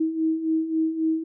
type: beating tone pair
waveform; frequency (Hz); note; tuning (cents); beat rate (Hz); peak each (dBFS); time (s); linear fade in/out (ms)
sine; 317.4 / 321.1; D#4 / E4; +35 / -45; 3.7; -28 / -22; 0-1.24; 10
effects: none